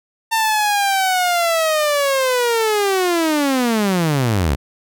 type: linear sweep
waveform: sawtooth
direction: down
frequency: 904 to 61.74 Hz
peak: -11 dBFS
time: 0.31-4.56 s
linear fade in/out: 20 ms
effects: none